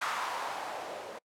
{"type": "noise with low-pass filter sweep", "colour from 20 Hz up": "violet", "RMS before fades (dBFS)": -37, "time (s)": [0.01, 1.19], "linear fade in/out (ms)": 10, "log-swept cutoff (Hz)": [1200, 530], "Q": 2.5, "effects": ["noise-tail reverb RT60 0.1 s tail -26 dB re dry"]}